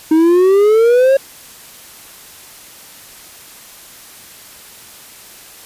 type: exponential sweep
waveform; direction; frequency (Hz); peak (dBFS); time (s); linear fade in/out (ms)
triangle; up; 311.1 to 551; -5; 0.11-1.17; 5
effects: white hiss -38 dBFS RMS until 5.65 s + resampled to 32000 Hz